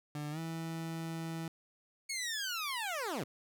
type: tone with pitch glide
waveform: 30% pulse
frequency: 148.4 to 163.71 Hz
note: D3 to E3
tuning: +18 to -12 cents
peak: -35 dBFS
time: 0.15-1.48 s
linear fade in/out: 2 ms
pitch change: +170 cents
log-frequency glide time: 0.31-0.39 s
type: linear sweep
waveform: 15% pulse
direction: down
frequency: 2222 to 109.8 Hz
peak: -29 dBFS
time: 2.09-3.24 s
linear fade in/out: 10 ms
effects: none